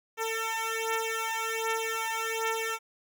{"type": "beating tone pair", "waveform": "10% pulse", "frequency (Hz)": [448.2, 449.5], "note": ["A4", "A4"], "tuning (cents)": [32, 37], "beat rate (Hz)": 1.3, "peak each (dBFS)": -24, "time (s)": [0.17, 2.79], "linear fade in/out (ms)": 50, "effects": []}